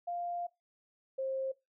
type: tone pair in turn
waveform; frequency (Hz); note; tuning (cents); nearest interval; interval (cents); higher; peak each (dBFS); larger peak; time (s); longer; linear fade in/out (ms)
sine; 698.5 / 531.7; F5 / C5; 0 / +28; perfect fourth; 472; first; -34 / -32; second; 0.07-0.47 / 1.18-1.52; first; 10
effects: noise-tail reverb RT60 0.2 s tail -20 dB re dry